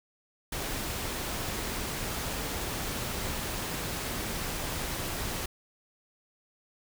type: noise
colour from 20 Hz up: pink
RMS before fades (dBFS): -34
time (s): 0.52-5.46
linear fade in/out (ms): 5
effects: none